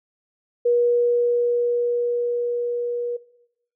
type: tone with level ramp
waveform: sine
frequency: 480.5 Hz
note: B4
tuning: 48 cents flat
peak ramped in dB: -15 to -24 dBFS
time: 0.65-3.17 s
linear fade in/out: 10 ms
effects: noise-tail reverb RT60 0.8 s tail -18 dB re dry